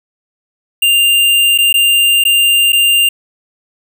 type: tone with dropouts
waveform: square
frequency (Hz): 2794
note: F7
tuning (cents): 0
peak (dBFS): -8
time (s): 0.82-3.09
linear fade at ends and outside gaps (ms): 5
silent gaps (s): 1.578-1.585 / 1.728-1.74 / 2.239-2.251 / 2.722-2.729
effects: none